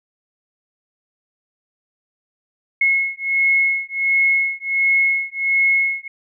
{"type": "beating tone pair", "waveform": "sine", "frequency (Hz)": [2174, 2175.4], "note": ["C#7", "C#7"], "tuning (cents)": [-34, -33], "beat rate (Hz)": 1.4, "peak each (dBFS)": [-18, -18], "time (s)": [2.81, 6.08], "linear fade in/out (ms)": 5, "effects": []}